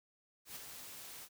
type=noise with ADSR envelope; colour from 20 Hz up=white; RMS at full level=-45 dBFS; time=0.45-1.29 s; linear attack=110 ms; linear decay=11 ms; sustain=-5 dB; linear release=56 ms; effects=none